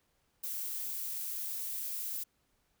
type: noise with high-pass filter sweep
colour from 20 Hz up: violet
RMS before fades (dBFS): -38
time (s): 0.43-2.24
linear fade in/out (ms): 10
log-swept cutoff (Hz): 610 to 300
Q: 3.8
effects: pink hiss -75 dBFS RMS until 2.8 s